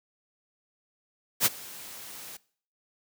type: noise with ADSR envelope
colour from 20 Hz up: white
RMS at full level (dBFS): -20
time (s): 1.4-2.37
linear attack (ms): 56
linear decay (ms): 28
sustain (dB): -23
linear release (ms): 5
effects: noise-tail reverb RT60 0.5 s tail -21 dB re dry + high-pass 100 Hz 12 dB/octave